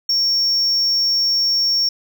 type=tone; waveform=sine; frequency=5500 Hz; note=F8; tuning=27 cents flat; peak=-12 dBFS; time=0.09-1.89 s; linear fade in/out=5 ms; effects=tanh soft clip ceiling -13 dBFS + 8-bit